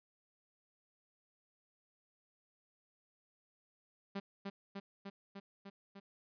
sawtooth tone with echo, 198 Hz, G3, 18 cents sharp, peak -34 dBFS, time 4.15-4.2 s, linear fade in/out 10 ms, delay 300 ms, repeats 6, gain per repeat -2 dB, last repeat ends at 6 s, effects resampled to 11025 Hz

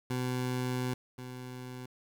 20% pulse tone pair in turn, 126.3 / 126.3 Hz, B2 / B2, +39 / +39 cents, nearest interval unison, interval 0 cents, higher neither, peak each -26 / -36 dBFS, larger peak first, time 0.1-0.94 / 1.18-1.86 s, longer first, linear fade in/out 5 ms, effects 10-bit

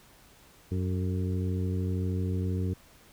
harmonic tone with a mistuned harmonic, 93 Hz, F#2, 9 cents sharp, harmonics 1 / 2 / 3 / 4 / 5, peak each -28 / -34 / -38 / -40 / -42 dBFS, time 0.71-2.74 s, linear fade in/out 10 ms, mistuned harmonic 5, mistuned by -42 cents, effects pink hiss -57 dBFS RMS until 3.12 s

